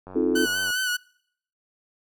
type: click train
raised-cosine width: 1 ms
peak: -27 dBFS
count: 60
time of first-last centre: 0.07-0.704 s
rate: 93.1 Hz
type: chord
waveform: sine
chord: F dominant seventh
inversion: second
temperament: just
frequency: 261.9 / 314.3 / 349.2 / 436.5 Hz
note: C4 / Eb4 / F4 / A4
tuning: +2 / +18 / 0 / -14 cents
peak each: -25 dBFS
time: 0.15-0.46 s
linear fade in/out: 10 ms
type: tone with vibrato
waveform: sawtooth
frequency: 1493 Hz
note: F#6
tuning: 15 cents sharp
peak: -20 dBFS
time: 0.35-0.97 s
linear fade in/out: 10 ms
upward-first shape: sine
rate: 4.9 Hz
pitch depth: 43 cents each way
effects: noise-tail reverb RT60 0.7 s tail -26 dB re dry